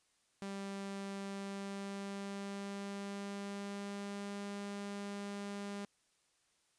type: tone with pitch glide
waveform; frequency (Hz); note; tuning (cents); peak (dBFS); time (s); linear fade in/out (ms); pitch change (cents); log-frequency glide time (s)
sawtooth; 197.3 to 201.6; G3 to G3; +11 to +49; -37; 0.42-5.85; 0; +38; 1.23-4.44
effects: white hiss -75 dBFS RMS until 6.78 s + resampled to 22050 Hz